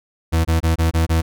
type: tone bursts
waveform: 40% pulse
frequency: 81.6 Hz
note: E2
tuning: 17 cents flat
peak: -13 dBFS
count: 6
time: 0.32-1.22 s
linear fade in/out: 20 ms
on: 130 ms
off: 24 ms
effects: none